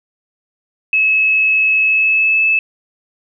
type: tone with pitch glide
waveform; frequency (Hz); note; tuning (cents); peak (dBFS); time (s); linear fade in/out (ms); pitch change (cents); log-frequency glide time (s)
sine; 2585 to 2614; E7 to E7; -34 to -15; -10; 0.93-2.59; 2; +19; 1.82-2.45
effects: none